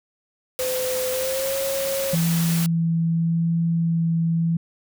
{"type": "tone with pitch glide", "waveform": "sine", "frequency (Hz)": [511, 544.5], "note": ["C5", "C#5"], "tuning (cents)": [-41, -31], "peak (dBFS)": -23, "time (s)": [0.59, 2.15], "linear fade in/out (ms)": 5, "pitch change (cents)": 110, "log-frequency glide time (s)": [1.09, 1.55]}
{"type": "noise", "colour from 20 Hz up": "white", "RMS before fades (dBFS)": -29, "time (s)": [0.59, 2.66], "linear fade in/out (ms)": 0}
{"type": "tone with vibrato", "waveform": "sine", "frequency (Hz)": 166.3, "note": "E3", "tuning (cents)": 16, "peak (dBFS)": -18, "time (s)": [2.13, 4.57], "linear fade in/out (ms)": 5, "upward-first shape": "sine", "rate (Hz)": 0.85, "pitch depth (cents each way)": 9}
{"effects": []}